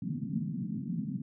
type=band-pass noise; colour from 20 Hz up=pink; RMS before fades=-35 dBFS; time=0.02-1.22 s; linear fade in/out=5 ms; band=140 to 250 Hz; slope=48 dB/octave; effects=none